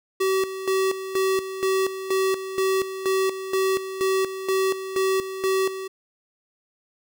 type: tone with tremolo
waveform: square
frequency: 381.8 Hz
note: G4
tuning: 46 cents flat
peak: -20 dBFS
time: 0.2-5.88 s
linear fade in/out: 10 ms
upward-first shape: square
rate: 2.1 Hz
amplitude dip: 70%
effects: none